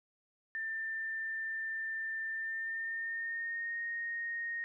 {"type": "tone with pitch glide", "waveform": "sine", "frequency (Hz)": [1788, 1859.6], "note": ["A6", "A#6"], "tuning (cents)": [27, -5], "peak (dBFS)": -35, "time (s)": [0.55, 4.64], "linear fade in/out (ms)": 0, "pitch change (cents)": 68, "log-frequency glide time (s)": [2.31, 3.8], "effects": []}